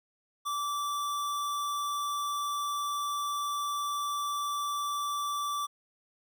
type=tone; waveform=square; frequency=1163 Hz; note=D6; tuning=17 cents flat; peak=-31 dBFS; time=0.45-5.67 s; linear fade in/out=20 ms; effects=none